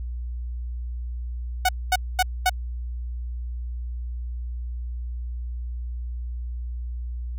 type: tone bursts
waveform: sawtooth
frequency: 740 Hz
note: F#5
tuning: in tune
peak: -13 dBFS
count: 4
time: 1.65-2.496 s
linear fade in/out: 5 ms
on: 39 ms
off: 230 ms
effects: added 60 Hz sine -28 dBFS peak until 7.38 s